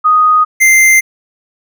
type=tone pair in turn; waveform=sine / square; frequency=1244.5 / 2086 Hz; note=D#6 / C7; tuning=0 / -6 cents; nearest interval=major sixth; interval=894 cents; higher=second; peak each=-5 dBFS; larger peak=neither; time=0.04-0.45 / 0.6-1.01 s; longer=neither; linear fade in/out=20 ms; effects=none